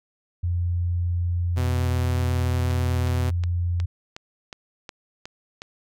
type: tone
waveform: sine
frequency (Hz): 87.31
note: F2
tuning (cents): 0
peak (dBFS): -21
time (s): 0.43-3.86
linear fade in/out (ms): 10
type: tone with vibrato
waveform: sawtooth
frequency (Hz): 125.4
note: B2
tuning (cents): +27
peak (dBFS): -22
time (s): 1.56-3.31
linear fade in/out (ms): 20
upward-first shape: triangle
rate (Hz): 8.2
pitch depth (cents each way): 10
type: click train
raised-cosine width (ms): 0.2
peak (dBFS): -19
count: 9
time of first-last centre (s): 2.71-5.619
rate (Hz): 2.75
effects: none